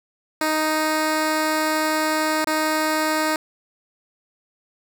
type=tone with dropouts; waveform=10% pulse; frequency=311.1 Hz; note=D#4; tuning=in tune; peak=-11 dBFS; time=0.41-3.36 s; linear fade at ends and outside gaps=2 ms; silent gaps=2.445-2.471 s; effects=none